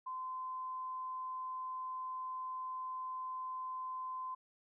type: tone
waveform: sine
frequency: 1030 Hz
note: C6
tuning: 28 cents flat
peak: -39 dBFS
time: 0.06-4.35 s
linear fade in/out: 10 ms
effects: none